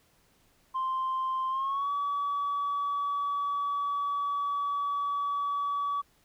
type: tone with pitch glide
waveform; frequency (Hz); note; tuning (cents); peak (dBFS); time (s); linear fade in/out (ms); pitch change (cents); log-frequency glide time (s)
sine; 1046.5 to 1141.2; C6 to C#6; 0 to +50; -26; 0.74-6.02; 20; +150; 1.49-1.91
effects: tanh soft clip ceiling -25 dBFS + pink hiss -66 dBFS RMS until 6.24 s